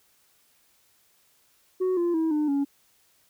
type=tone with pitch steps; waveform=sine; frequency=370.5 / 345.7 / 322.5 / 300.9 / 280.8 Hz; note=F#4 / F4 / E4 / D4 / C#4; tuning=+2 / -18 / -38 / +42 / +22 cents; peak=-19 dBFS; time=1.8-2.65 s; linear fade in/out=20 ms; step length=170 ms; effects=tanh soft clip ceiling -21 dBFS + white hiss -64 dBFS RMS until 3.29 s